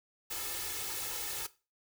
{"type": "noise with comb filter", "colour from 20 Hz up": "white", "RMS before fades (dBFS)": -38, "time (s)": [0.3, 1.47], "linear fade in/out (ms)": 10, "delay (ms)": 2.3, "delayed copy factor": 0.8, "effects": ["noise-tail reverb RT60 0.3 s tail -17 dB re dry"]}